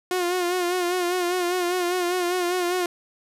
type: tone with vibrato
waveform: sawtooth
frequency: 357.4 Hz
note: F4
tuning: 40 cents sharp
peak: -18 dBFS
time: 0.11-2.86 s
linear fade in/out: 2 ms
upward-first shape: sine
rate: 5 Hz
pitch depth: 50 cents each way
effects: resampled to 32000 Hz + 8-bit